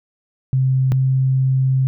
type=tone pair in turn; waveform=sine; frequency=131.3 / 131.89 Hz; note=C3 / C3; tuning=+6 / +14 cents; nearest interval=unison; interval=8 cents; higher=second; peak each=-13 dBFS; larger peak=neither; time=0.53-0.92 / 0.92-1.87 s; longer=second; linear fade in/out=0 ms; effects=none